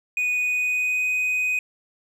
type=tone with pitch glide; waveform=triangle; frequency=2477 to 2500 Hz; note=D#7 to D#7; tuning=-8 to +8 cents; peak=-19 dBFS; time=0.17-1.59 s; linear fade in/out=2 ms; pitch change=+16 cents; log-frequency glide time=0.34-1.05 s; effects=none